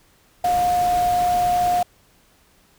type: tone in noise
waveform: sine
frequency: 713 Hz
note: F5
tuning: 36 cents sharp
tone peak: -16 dBFS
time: 0.44-1.83 s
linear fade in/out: 5 ms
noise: pink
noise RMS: -32 dBFS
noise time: 0.44-1.83 s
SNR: +13 dB
effects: pink hiss -57 dBFS RMS until 2.78 s